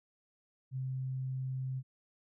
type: tone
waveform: sine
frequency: 130.81 Hz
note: C3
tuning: in tune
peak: -34 dBFS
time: 0.71-1.83 s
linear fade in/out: 50 ms
effects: none